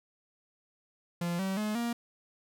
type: tone with pitch steps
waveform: 45% pulse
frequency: 172.6 / 191.51 / 212.5 / 235.8 Hz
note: F3 / G3 / G#3 / A#3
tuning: -20 / -40 / +40 / +20 cents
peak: -30 dBFS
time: 1.21-1.93 s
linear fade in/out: 5 ms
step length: 180 ms
effects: none